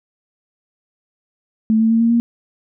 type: tone with pitch steps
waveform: sine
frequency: 220 / 223.6 / 227.2 / 230.9 / 234.7 Hz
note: A3 / A3 / A#3 / A#3 / A#3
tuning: 0 / +28 / -44 / -16 / +12 cents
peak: -11 dBFS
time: 1.7-2.2 s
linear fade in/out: 0 ms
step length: 100 ms
effects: none